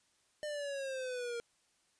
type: exponential sweep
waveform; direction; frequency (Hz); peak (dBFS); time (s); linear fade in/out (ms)
square; down; 605 to 466.2; -38; 0.43-1.4; 0
effects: white hiss -73 dBFS RMS until 1.99 s + resampled to 22050 Hz